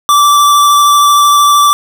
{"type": "tone with vibrato", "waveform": "square", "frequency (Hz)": 1165, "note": "D6", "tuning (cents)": -14, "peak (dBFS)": -5, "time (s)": [0.09, 1.73], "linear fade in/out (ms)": 0, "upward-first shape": "sine", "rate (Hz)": 13, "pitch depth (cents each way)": 11, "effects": []}